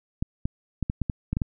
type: clicks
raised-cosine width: 5 ms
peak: -13 dBFS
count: 9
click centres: 0.225 / 0.455 / 0.827 / 0.899 / 1.017 / 1.098 / 1.33 / 1.369 / 1.418 s
effects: none